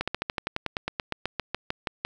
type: slowing click train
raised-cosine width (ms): 0.3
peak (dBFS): -11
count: 19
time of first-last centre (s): 0.01-2.05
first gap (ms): 66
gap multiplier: 1.06
effects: 8-bit

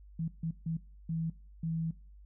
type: tone bursts at uneven times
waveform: sine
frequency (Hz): 163.3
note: E3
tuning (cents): -16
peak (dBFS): -31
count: 5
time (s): 0.19-0.28 / 0.43-0.51 / 0.66-0.77 / 1.09-1.3 / 1.63-1.91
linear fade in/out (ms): 5
effects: noise-tail reverb RT60 0.4 s tail -19 dB re dry + added 50 Hz sine -51 dBFS peak until 2.25 s

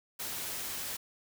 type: noise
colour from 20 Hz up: white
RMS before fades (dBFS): -38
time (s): 0.19-0.97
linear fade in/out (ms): 10
effects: none

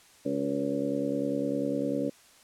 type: harmonic tone with a mistuned harmonic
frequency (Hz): 70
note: C#2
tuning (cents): +18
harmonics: 2 / 3 / 4 / 5 / 6 / 7 / 8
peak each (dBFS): -41 / -36 / -30 / -38 / -42 / -34 / -34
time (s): 0.25-2.1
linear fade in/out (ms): 10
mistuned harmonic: 6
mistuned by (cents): +29
effects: white hiss -57 dBFS RMS until 2.43 s + low-pass 10000 Hz 12 dB/octave

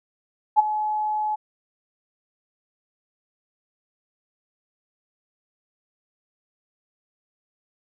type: tone with ADSR envelope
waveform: sine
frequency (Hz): 852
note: G#5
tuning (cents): +44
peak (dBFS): -9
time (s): 0.56-1.36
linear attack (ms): 32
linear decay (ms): 17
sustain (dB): -13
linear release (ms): 16
effects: none

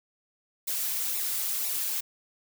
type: noise with flanger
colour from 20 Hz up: blue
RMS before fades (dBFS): -30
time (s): 0.67-2.01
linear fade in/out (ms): 10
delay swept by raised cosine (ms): 0.63 to 4.23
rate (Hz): 2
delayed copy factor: -0.7
effects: none

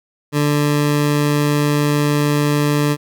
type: tone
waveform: 20% pulse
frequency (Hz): 146.83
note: D3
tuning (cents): 0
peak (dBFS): -9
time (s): 0.32-2.97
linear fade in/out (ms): 50
effects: none

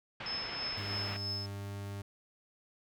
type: low-pass noise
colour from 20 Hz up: white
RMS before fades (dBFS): -43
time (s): 0.2-1.17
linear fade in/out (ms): 5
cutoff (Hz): 3000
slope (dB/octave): 24
type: tone with tremolo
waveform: sine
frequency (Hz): 5220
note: E8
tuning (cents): -18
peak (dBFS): -34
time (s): 0.26-1.46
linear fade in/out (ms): 2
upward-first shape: triangle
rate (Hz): 3.1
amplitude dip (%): 65
type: tone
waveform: 40% pulse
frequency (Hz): 100.2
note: G2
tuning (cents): +38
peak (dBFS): -38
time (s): 0.77-2.02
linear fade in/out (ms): 5
effects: none

